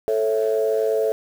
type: chord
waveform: sine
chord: A major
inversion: none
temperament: equal with one note detuned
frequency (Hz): 440 / 548.3 / 659.3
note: A4 / C#5 / E5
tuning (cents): 0 / -19 / 0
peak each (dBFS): -19 / -24 / -24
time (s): 0.08-1.12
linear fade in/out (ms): 0
effects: tanh soft clip ceiling -10 dBFS + 7-bit